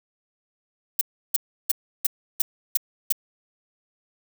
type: noise bursts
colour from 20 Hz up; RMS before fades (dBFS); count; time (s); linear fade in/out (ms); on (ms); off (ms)
violet; -19; 7; 0.99-3.124; 5; 22; 330
effects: none